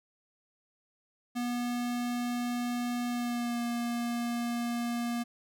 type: tone with pitch glide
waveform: square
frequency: 242.5 to 237.4 Hz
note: B3 to A#3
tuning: -31 to +32 cents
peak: -31 dBFS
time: 1.35-5.24 s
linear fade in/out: 20 ms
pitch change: -37 cents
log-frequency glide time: 3.08-3.61 s
effects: none